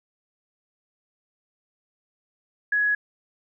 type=tone; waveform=sine; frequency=1677 Hz; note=G#6; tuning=16 cents sharp; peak=-19 dBFS; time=2.72-2.95 s; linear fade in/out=5 ms; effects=none